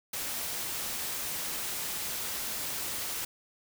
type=noise; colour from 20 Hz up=white; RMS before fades=-35 dBFS; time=0.13-3.25 s; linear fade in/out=5 ms; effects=none